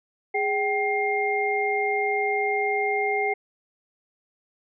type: tone cluster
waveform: sine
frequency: 413.4 / 772 / 2119 Hz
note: G#4 / G5 / C7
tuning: -8 / -27 / +21 cents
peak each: -26 dBFS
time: 0.34-3.34 s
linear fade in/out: 10 ms
effects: none